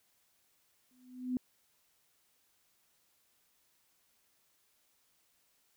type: tone with exponential growth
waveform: sine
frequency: 252.2 Hz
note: B3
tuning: 36 cents sharp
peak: -28 dBFS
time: 0.91-1.37 s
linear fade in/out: 1 ms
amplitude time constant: 98 ms
effects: white hiss -73 dBFS RMS until 5.76 s